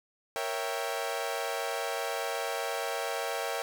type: chord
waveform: sawtooth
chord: A# diminished seventh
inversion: none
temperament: equal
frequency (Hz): 466.2 / 554.4 / 659.3 / 784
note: A#4 / C#5 / E5 / G5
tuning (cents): 0 / 0 / 0 / 0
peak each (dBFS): -33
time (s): 0.36-3.62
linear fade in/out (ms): 0
effects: none